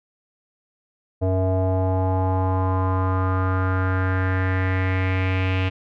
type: tone with low-pass filter sweep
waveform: square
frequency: 93.6 Hz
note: F#2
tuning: 20 cents sharp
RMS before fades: -21 dBFS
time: 1.21-5.7 s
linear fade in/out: 20 ms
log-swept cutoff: 600 to 2700 Hz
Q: 4
effects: none